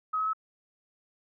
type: tone with pitch steps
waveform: sine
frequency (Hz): 1270 / 1282.5 / 1295.2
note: D#6 / E6 / E6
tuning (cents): +35 / -48 / -31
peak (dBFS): -26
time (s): 0.13-0.334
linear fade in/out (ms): 10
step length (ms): 68
effects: none